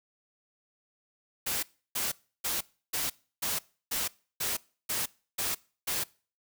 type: noise bursts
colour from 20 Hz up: white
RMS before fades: -31 dBFS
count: 10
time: 1.46-6.04 s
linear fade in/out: 10 ms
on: 170 ms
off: 320 ms
effects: noise-tail reverb RT60 0.4 s tail -23 dB re dry